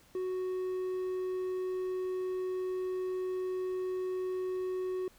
triangle tone, 370 Hz, F#4, in tune, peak -30 dBFS, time 0.15-5.08 s, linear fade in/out 2 ms, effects pink hiss -62 dBFS RMS until 5.18 s

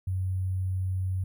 sine tone with sample-and-hold, 93.4 Hz, F#2, 17 cents sharp, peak -26 dBFS, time 0.07-1.24 s, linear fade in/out 5 ms, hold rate 11025 Hz, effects none

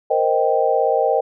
sine chord, C minor seventh, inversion third, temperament equal, 466.2 / 523.3 / 622.3 / 784 Hz, Bb4 / C5 / Eb5 / G5, 0 / 0 / 0 / 0 cents, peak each -20 dBFS, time 0.1-1.21 s, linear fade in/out 10 ms, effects none

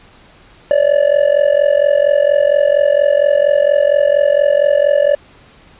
triangle tone with amplitude modulation, 578 Hz, D5, 28 cents flat, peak -3 dBFS, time 0.71-5.15 s, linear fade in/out 0 ms, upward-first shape sine, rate 44.3 Hz, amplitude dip 90%, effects pink hiss -45 dBFS RMS until 5.79 s + resampled to 8000 Hz

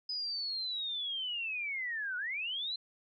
sine linear two-way sweep, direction down then up, 5030 to 1435 to 4128 Hz, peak -34 dBFS, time 0.09-2.76 s, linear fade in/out 5 ms, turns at 2.17 s, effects none

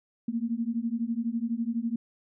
sine beating tone pair, 225.8 / 237.8 Hz, A3 / A#3, +45 / +35 cents, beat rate 12 Hz, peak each -30 dBFS, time 0.28-1.96 s, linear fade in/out 5 ms, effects none

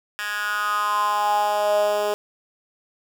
10% pulse tone with high-pass filter sweep, 207.7 Hz, G#3, in tune, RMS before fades -22 dBFS, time 0.19-2.14 s, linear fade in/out 0 ms, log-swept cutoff 1800 to 480 Hz, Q 5.9, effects none

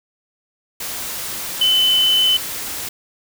sine tone in noise, 3029 Hz, F#7, 40 cents sharp, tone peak -12 dBFS, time 1.61-2.37 s, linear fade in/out 5 ms, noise white, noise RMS -27 dBFS, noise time 0.8-2.89 s, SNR +12 dB, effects none

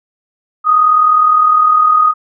sine tone with amplitude modulation, 1244.5 Hz, D#6, in tune, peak -4 dBFS, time 0.64-2.14 s, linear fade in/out 50 ms, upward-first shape sine, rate 39.8 Hz, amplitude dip 50%, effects none

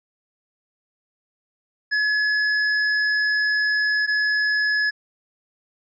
square tone pair in turn, 1700 / 1700 Hz, G#6 / G#6, +40 / +40 cents, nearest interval unison, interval 0 cents, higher neither, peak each -19 / -19 dBFS, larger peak neither, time 1.91-4.07 / 4.07-4.91 s, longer first, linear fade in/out 20 ms, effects resampled to 16000 Hz

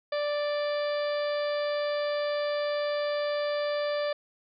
harmonic tone, 587 Hz, D5, 1 cent flat, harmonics 1 / 2 / 3 / 4 / 5 / 6 / 7 / 8, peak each -27 / -38 / -39 / -44 / -48 / -43 / -49 / -44 dBFS, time 0.12-4.13 s, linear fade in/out 5 ms, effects none

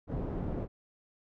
pink low-pass noise, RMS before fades -35 dBFS, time 0.07-0.68 s, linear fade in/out 50 ms, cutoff 510 Hz, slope 12 dB/octave, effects none

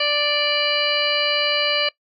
harmonic tone, 587.3 Hz, D5, in tune, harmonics 1 / 2 / 3 / 4 / 5 / 7 / 8, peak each -24 / -29 / -29 / -25 / -23 / -27 / -27 dBFS, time 0-1.89 s, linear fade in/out 5 ms, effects noise-tail reverb RT60 0.1 s tail -21 dB re dry

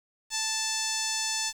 5% pulse tone with low-pass filter, 880 Hz, A5, in tune, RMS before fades -30 dBFS, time 0.3-1.53 s, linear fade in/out 50 ms, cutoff 6600 Hz, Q 2.1, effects 8-bit

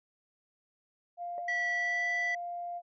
sine tone, 698.5 Hz, F5, in tune, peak -35 dBFS, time 1.17-2.82 s, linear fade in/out 50 ms
sine tone with exponential decay, 598 Hz, D5, 31 cents sharp, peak -34 dBFS, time 1.38-1.46 s, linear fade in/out 1 ms, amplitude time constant 16 ms
triangle tone with pitch glide, 1955 to 1976.6 Hz, B6 to B6, -18 to +1 cents, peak -26 dBFS, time 1.48-2.35 s, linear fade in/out 5 ms, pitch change +19 cents, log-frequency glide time 1.71-2.08 s
effects tanh soft clip ceiling -25 dBFS + resampled to 16000 Hz

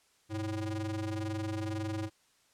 square ring-modulated tone, 111 Hz, A2, 16 cents sharp, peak -31 dBFS, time 0.29-2.1 s, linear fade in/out 50 ms, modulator 211 Hz, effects white hiss -68 dBFS RMS until 2.53 s + low-pass 9000 Hz 12 dB/octave

